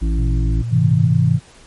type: harmonic tone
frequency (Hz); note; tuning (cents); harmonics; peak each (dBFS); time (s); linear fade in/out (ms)
55; A1; 0; 1 / 3 / 5 / 6; -15 / -25 / -29 / -31; 0.01-0.63; 20
type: tone with vibrato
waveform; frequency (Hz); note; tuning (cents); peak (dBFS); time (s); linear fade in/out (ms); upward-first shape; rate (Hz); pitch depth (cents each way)
sine; 116.54; A#2; 0; -20; 0.18-1.12; 5; triangle; 2.1; 43
type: chord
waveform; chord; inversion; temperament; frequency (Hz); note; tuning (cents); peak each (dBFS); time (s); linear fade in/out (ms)
sine; Ab augmented; none; just; 103.83 / 129.78 / 162.23; Ab2 / C3 / E3; 0 / -14 / -27; -17 / -15 / -15; 0.7-1.4; 50
effects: pink hiss -46 dBFS RMS until 1.66 s + MP3 48 kbps